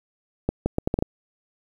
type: accelerating click train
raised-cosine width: 2 ms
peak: -8 dBFS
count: 7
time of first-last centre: 0.49-1.024 s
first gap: 170 ms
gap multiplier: 0.73
effects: 8-bit